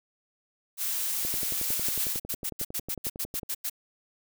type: noise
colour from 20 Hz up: blue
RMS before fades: -30 dBFS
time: 0.77-2.17 s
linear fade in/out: 50 ms
type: click train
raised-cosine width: 2 ms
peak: -25 dBFS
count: 25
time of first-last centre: 1.25-3.432 s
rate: 11 Hz
type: noise bursts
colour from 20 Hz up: blue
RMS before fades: -31 dBFS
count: 14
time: 1.69-3.698 s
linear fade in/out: 10 ms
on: 58 ms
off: 92 ms
effects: none